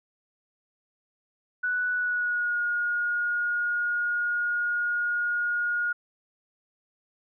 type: tone with pitch glide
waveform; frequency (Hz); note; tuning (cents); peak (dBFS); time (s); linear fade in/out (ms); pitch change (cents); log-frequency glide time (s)
sine; 1480 to 1434.5; F#6 to F6; 0 to +46; -24; 1.63-5.93; 10; -54; 1.92-2.61
effects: none